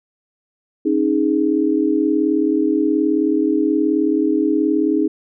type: chord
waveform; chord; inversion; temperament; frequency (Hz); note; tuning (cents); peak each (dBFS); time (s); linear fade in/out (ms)
sine; C# suspended second; none; equal with one note detuned; 272.3 / 311.1 / 415.3; C#4 / D#4 / G#4; -31 / 0 / 0; -20 / -16 / -21; 0.85-5.08; 10
effects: none